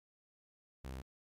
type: tone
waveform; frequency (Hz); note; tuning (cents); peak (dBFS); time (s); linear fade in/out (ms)
sawtooth; 65.41; C2; 0; -39; 0.84-1.02; 10
effects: MP3 96 kbps